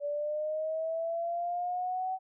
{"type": "linear sweep", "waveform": "sine", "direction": "up", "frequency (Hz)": [575, 758], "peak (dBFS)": -30, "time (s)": [0, 2.19], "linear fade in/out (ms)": 50, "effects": []}